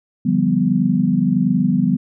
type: chord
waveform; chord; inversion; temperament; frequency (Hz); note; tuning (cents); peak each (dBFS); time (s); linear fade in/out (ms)
sine; G dominant seventh; second; equal; 146.83 / 174.61 / 196 / 246.9; D3 / F3 / G3 / B3; 0 / 0 / 0 / 0; -23 / -19 / -18 / -18; 0.25-1.97; 10
effects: none